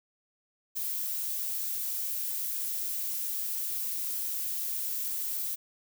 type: noise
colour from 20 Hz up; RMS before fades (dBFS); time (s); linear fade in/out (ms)
violet; -33; 0.75-5.56; 20
effects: none